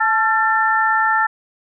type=tone cluster; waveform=sine; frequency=875 / 1358 / 1781 Hz; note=A5 / F6 / A6; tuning=-10 / -49 / +21 cents; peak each=-18 dBFS; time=0-1.27 s; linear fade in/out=10 ms; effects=none